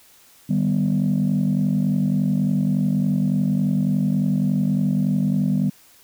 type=chord; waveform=sine; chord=Eb augmented; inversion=none; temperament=equal with one note detuned; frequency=152.54 / 196 / 246.9 Hz; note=Eb3 / G3 / B3; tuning=-34 / 0 / 0 cents; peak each=-21 / -19 / -22 dBFS; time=0.49-5.7 s; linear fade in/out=10 ms; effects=tanh soft clip ceiling -12 dBFS + white hiss -52 dBFS RMS until 6.03 s